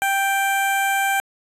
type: tone with notch filter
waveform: 15% pulse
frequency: 785 Hz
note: G5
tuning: 2 cents sharp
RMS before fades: -20 dBFS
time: 0.02-1.2 s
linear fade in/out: 0 ms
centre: 4300 Hz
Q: 0.7
effects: resampled to 32000 Hz